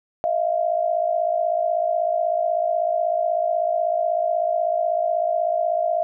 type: tone pair together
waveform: sine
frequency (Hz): 634 / 690.2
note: D#5 / F5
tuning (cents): +32 / -21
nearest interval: minor second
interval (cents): 147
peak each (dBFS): -22 / -21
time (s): 0.24-6.03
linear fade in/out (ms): 0
effects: none